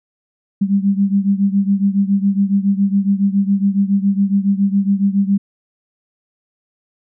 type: beating tone pair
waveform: sine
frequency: 196 / 203.2 Hz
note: G3 / G#3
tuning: 0 / -38 cents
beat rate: 7.2 Hz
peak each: -14 / -17 dBFS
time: 0.61-5.38 s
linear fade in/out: 10 ms
effects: none